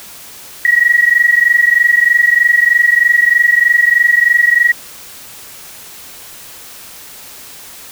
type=tone pair together; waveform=sine; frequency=1900 / 1923.2 Hz; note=A#6 / B6; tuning=+33 / -46 cents; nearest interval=unison; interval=21 cents; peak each=-10 dBFS; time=0.65-4.72 s; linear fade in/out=2 ms; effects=white hiss -34 dBFS RMS until 7.91 s